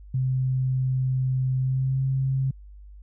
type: tone with pitch glide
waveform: sine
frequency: 130 to 133.35 Hz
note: C3 to C3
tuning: -11 to +33 cents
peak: -21 dBFS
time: 0.14-2.51 s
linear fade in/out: 5 ms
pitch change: +44 cents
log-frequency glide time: 1.58-2.02 s
effects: added 50 Hz sine -42 dBFS peak until 3.02 s